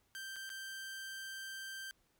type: tone with dropouts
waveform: sawtooth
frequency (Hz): 1568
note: G6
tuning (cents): 0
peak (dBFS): -40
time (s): 0.15-1.91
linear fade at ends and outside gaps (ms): 0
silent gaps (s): 0.36-0.364 / 0.493-0.501
effects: pink hiss -75 dBFS RMS until 2.19 s